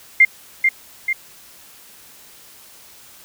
sine tone with echo, 2100 Hz, C7, 6 cents sharp, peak -6 dBFS, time 0.2-0.25 s, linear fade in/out 5 ms, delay 440 ms, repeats 2, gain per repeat -5 dB, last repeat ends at 1.13 s, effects white hiss -45 dBFS RMS until 3.24 s

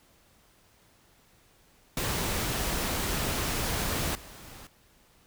pink noise with level steps, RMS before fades -30 / -47 dBFS, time 1.97-4.67 s, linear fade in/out 2 ms, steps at 4.15 s, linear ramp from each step 2 ms, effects pink hiss -62 dBFS RMS until 5.26 s

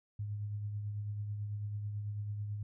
sine tone with tremolo, 103.8 Hz, G#2, in tune, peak -34 dBFS, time 0.19-2.63 s, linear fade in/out 5 ms, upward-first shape triangle, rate 9.1 Hz, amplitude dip 40%, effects none

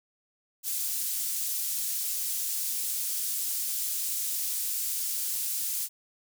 pink high-pass noise, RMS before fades -31 dBFS, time 0.63-5.89 s, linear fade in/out 50 ms, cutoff 8100 Hz, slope 12 dB/octave, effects none

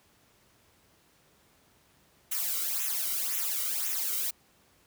blue noise with flanger, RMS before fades -31 dBFS, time 2.31-4.31 s, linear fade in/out 10 ms, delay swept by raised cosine 0.21 to 1.19 ms, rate 1.9 Hz, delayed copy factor -0.75, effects pink hiss -64 dBFS RMS until 4.86 s + high-pass 60 Hz 12 dB/octave

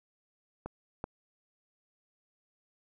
clicks, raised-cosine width 1 ms, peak -24 / -21 dBFS, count 2, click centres 0.66 / 1.041 s, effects none

